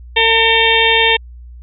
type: harmonic tone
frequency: 452.8 Hz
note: A4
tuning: 50 cents sharp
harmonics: 1 / 2 / 4 / 5 / 6 / 7 / 8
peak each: -17 / -17 / -17 / -17 / -17 / -17 / -17 dBFS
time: 0.16-1.17 s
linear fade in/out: 10 ms
effects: added 60 Hz sine -32 dBFS peak until 1.62 s